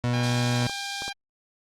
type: tone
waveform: 30% pulse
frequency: 121.8 Hz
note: B2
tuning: 24 cents flat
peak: -20 dBFS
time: 0.04-0.67 s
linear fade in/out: 0 ms
type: tone with pitch glide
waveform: 10% pulse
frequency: 808 to 797.8 Hz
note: G#5 to G5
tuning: -48 to +30 cents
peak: -23 dBFS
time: 0.13-1.13 s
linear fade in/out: 10 ms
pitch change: -22 cents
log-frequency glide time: 0.55-0.62 s
type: high-pass noise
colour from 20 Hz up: pink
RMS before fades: -33 dBFS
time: 0.23-1.1 s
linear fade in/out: 5 ms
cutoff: 3400 Hz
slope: 96 dB/octave
type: clicks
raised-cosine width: 1 ms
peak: -23 dBFS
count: 4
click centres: 0.623 / 0.696 / 1.021 / 1.08 s
effects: low-pass 6000 Hz 12 dB/octave + Opus 48 kbps